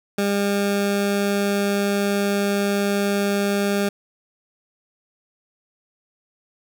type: tone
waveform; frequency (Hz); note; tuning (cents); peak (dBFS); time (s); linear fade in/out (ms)
20% pulse; 201.2; G3; +45; -14; 0.18-3.89; 5
effects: none

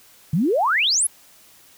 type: exponential sweep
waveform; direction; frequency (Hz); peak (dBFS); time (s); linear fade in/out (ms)
sine; up; 141.9 to 11480; -16; 0.33-1.07; 5
effects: white hiss -51 dBFS RMS until 1.77 s

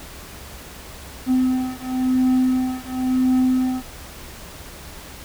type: beating tone pair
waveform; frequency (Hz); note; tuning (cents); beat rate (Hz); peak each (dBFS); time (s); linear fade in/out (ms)
triangle; 255.8 / 256.75; C4 / C4; -39 / -33; 0.95; -18; 1.26-3.83; 50
effects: added 68 Hz sine -44 dBFS peak until 5.24 s + pink hiss -39 dBFS RMS until 5.24 s

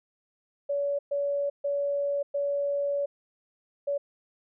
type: tone bursts at uneven times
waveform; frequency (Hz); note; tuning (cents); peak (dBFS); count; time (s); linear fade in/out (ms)
sine; 568; C#5; +42; -25; 5; 0.69-0.99 / 1.11-1.5 / 1.64-2.23 / 2.34-3.06 / 3.87-3.98; 10
effects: none

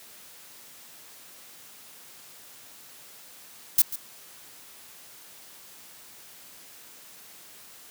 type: noise with echo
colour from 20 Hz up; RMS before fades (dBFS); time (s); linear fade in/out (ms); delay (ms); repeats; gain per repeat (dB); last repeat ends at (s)
violet; -17; 3.78-3.82; 5; 140; 1; -15; 3.96
effects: white hiss -49 dBFS RMS until 7.9 s + high-pass 100 Hz 12 dB/octave

